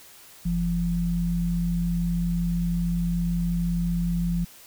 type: tone pair together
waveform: sine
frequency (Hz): 45.52 / 172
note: F#1 / F3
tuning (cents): -28 / -26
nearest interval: octave + major seventh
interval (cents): 2302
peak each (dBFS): -28 / -23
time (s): 0.45-4.45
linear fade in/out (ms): 10
effects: white hiss -49 dBFS RMS until 4.66 s